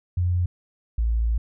sine tone pair in turn, 88.9 / 56.62 Hz, F2 / A#1, +31 / -50 cents, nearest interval minor sixth, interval 781 cents, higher first, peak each -19 dBFS, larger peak neither, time 0.17-0.46 / 0.98-1.38 s, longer second, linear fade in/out 5 ms, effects none

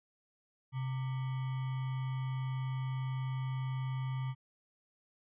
sine tone with sample-and-hold, 130.81 Hz, C3, in tune, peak -33 dBFS, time 0.72-4.35 s, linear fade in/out 50 ms, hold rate 1050 Hz, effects resampled to 8000 Hz

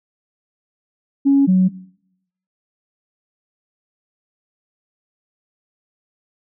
sine tone pair in turn, 277.2 / 185.76 Hz, C#4 / F#3, 0 / +7 cents, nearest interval perfect fifth, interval 693 cents, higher first, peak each -9 / -9 dBFS, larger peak neither, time 1.25-1.47 / 1.47-1.69 s, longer neither, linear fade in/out 20 ms, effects noise-tail reverb RT60 0.8 s tail -22 dB re dry + tanh soft clip ceiling -5 dBFS

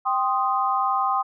sine chord, C minor, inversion second, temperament equal, 784 / 1046.5 / 1244.5 Hz, G5 / C6 / Eb6, 0 / 0 / 0 cents, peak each -24 dBFS, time 0.05-1.23 s, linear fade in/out 20 ms, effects none

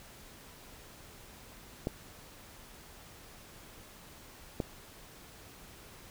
clicks, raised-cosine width 2 ms, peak -18 dBFS, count 2, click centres 1.871 / 4.602 s, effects pink hiss -53 dBFS RMS until 6.1 s

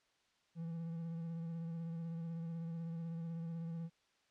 triangle tone with vibrato, 166 Hz, E3, 12 cents sharp, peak -38 dBFS, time 0.55-3.9 s, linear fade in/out 50 ms, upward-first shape sine, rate 16 Hz, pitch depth 26 cents each way, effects white hiss -75 dBFS RMS until 4.3 s + low-pass 5000 Hz 12 dB/octave

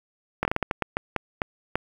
slowing click train, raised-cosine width 0.5 ms, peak -8 dBFS, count 12, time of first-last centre 0.43-1.756 s, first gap 21 ms, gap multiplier 1.32, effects 7-bit

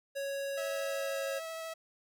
square tone with pitch glide, 554.4 to 547.1 Hz, C#5 to C#5, 0 to -23 cents, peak -35 dBFS, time 0.15-1.4 s, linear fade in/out 20 ms, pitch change -23 cents, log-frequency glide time 0.49-1.28 s
sawtooth tone with vibrato, 650 Hz, E5, 24 cents flat, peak -35 dBFS, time 0.57-1.74 s, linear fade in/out 10 ms, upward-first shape sine, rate 13 Hz, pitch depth 8 cents each way
effects none

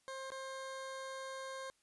20% pulse tone with dropouts, 531 Hz, C5, 25 cents sharp, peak -38 dBFS, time 0.08-1.7 s, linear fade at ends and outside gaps 0 ms, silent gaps 0.304-0.319 s, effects white hiss -75 dBFS RMS until 1.82 s + resampled to 24000 Hz

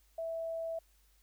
sine tone, 657 Hz, E5, 6 cents flat, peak -35 dBFS, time 0.18-0.79 s, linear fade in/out 5 ms, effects added 50 Hz sine -66 dBFS peak until 1.22 s + white hiss -71 dBFS RMS until 1.22 s

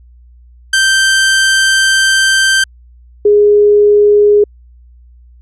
sawtooth / sine tone pair in turn, 1563 / 414 Hz, G6 / G#4, -6 / -5 cents, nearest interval octave + major seventh, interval 2299 cents, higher first, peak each -4 dBFS, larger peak neither, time 0.73-2.64 / 3.25-4.44 s, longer first, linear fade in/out 5 ms, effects added 60 Hz sine -38 dBFS peak until 5.41 s + resampled to 24000 Hz

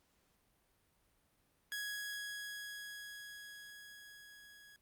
sawtooth tone with level ramp, 1665 Hz, G#6, 4 cents sharp, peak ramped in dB -35 to -54 dBFS, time 1.72-4.76 s, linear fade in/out 0 ms, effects pink hiss -75 dBFS RMS until 4.81 s + Opus 48 kbps

